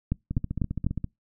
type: two click trains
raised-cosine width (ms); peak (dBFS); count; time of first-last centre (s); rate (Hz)
5; -12 / -17; 4 / 12; 0.12-0.866 / 0.31-1.043; 4.02 / 15
effects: noise-tail reverb RT60 0.2 s tail -26 dB re dry